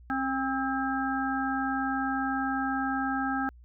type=harmonic tone with a mistuned harmonic; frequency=267.2 Hz; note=C4; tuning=36 cents sharp; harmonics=1 / 3 / 5 / 6; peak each=-30 / -32 / -34 / -34 dBFS; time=0.1-3.49 s; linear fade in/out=0 ms; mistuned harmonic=5; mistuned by=-44 cents; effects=added 60 Hz sine -49 dBFS peak until 3.64 s